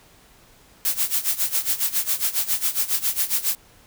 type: noise with tremolo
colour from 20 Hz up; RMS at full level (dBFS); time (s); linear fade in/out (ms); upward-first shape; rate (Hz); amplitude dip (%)
blue; -20; 0.85-3.55; 0; sine; 7.3; 85
effects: pink hiss -53 dBFS RMS until 3.86 s